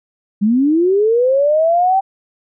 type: linear sweep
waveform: sine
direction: up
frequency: 196 to 784 Hz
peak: -10 dBFS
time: 0.41-2.01 s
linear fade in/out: 20 ms
effects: none